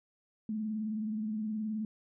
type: tone with vibrato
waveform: sine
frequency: 215.8 Hz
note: A3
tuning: 33 cents flat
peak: -32 dBFS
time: 0.49-1.85 s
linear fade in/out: 2 ms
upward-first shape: triangle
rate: 19 Hz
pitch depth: 66 cents each way
effects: none